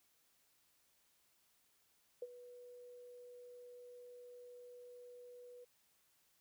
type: tone with ADSR envelope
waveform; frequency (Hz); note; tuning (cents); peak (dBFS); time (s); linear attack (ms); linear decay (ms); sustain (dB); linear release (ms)
sine; 490.1; B4; -13; -39; 2.22-5.65; 4; 38; -14; 14
effects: white hiss -75 dBFS RMS until 6.4 s